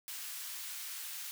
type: high-pass noise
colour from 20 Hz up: white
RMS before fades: -43 dBFS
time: 0.08-1.31 s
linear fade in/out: 0 ms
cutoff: 1400 Hz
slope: 12 dB/octave
effects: none